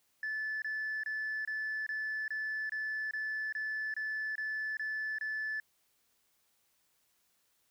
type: tone bursts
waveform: sine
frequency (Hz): 1740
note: A6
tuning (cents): -20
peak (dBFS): -32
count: 13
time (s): 0.23-5.6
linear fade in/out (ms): 2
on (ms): 390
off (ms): 25
effects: tanh soft clip ceiling -31 dBFS + white hiss -74 dBFS RMS until 7.7 s